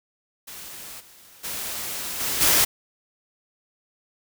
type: noise with level steps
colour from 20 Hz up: white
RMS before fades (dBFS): -39 / -50 / -31 / -26 / -18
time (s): 0.47-2.65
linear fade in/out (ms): 10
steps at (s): 0.99 / 1.43 / 2.19 / 2.4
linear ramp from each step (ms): 20
effects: none